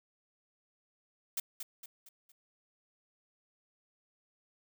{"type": "noise with echo", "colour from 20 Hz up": "blue", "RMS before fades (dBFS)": -34, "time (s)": [1.37, 1.4], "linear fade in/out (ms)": 5, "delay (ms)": 230, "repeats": 4, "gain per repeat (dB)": -7, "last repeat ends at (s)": 2.32, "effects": []}